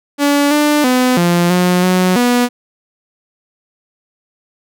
sawtooth tone with pitch steps, 286.4 / 296.8 / 252.6 / 173.6 / 179.7 / 183.4 / 244.2 Hz, D4 / D4 / B3 / F3 / F3 / F#3 / B3, -43 / +18 / +39 / -10 / +50 / -15 / -19 cents, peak -6 dBFS, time 0.18-2.49 s, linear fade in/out 50 ms, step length 330 ms, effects none

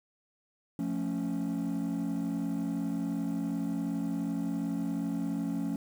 triangle chord, F augmented, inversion none, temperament equal, 174.61 / 220 / 277.2 Hz, F3 / A3 / C#4, 0 / 0 / 0 cents, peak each -32 / -32 / -30 dBFS, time 0.79-5.76 s, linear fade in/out 2 ms, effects tanh soft clip ceiling -24 dBFS + 9-bit

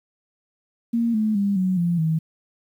sine tone with pitch steps, 232.7 / 215.9 / 200.3 / 185.76 / 172.33 / 159.86 Hz, A#3 / A3 / G3 / F#3 / F3 / D#3, -3 / -33 / +38 / +7 / -23 / +47 cents, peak -18 dBFS, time 0.93-2.19 s, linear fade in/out 10 ms, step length 210 ms, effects 9-bit

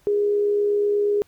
sine tone with amplitude modulation, 411.4 Hz, G#4, 16 cents flat, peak -16 dBFS, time 0.07-1.22 s, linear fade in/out 0 ms, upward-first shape sine, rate 68.2 Hz, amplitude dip 30%, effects pink hiss -60 dBFS RMS until 1.27 s

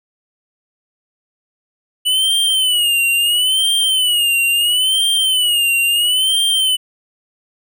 square tone with vibrato, 2960 Hz, F#7, in tune, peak -13 dBFS, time 2.05-6.77 s, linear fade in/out 20 ms, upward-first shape sine, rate 0.74 Hz, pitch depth 120 cents each way, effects none

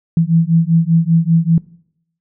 sine beating tone pair, 162.9 / 168 Hz, E3 / E3, -20 / +33 cents, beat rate 5.1 Hz, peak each -13 dBFS, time 0.17-1.58 s, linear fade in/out 2 ms, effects noise-tail reverb RT60 0.7 s tail -21 dB re dry

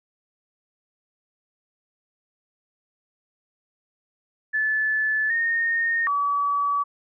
sine tone with pitch steps, 1737 / 1842 / 1143 Hz, A6 / A#6 / D6, -23 / -21 / -47 cents, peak -20 dBFS, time 4.53-6.84 s, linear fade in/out 20 ms, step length 770 ms, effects none

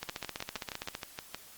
two click trains, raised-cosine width 0.2 ms, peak -19 / -18 dBFS, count 9 / 15, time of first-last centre 0.09-1.346 / 0.03-0.951 s, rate 6.37 / 15.2 Hz, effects white hiss -53 dBFS RMS until 1.57 s + Opus 48 kbps

